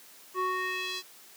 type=tone with band-pass filter sweep; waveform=square; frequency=370 Hz; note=F#4; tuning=in tune; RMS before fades=-32 dBFS; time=0.34-1.03 s; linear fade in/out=50 ms; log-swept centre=870 to 4700 Hz; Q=2; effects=white hiss -53 dBFS RMS until 1.36 s + high-pass 200 Hz 12 dB/octave